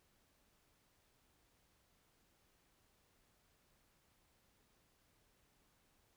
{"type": "silence", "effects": ["pink hiss -75 dBFS RMS until 6.16 s"]}